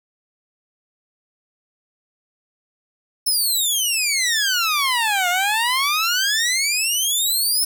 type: exponential two-way sweep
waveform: 15% pulse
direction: down then up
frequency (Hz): 5340 to 698.5 to 5340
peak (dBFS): -11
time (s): 3.26-7.65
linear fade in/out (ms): 10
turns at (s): 5.29
effects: none